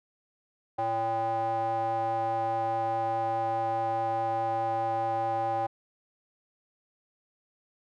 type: tone with band-pass filter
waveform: square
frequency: 113.1 Hz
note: A2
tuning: 48 cents sharp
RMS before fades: -29 dBFS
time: 0.78-5.67 s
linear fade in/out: 10 ms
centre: 740 Hz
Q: 8.3
effects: none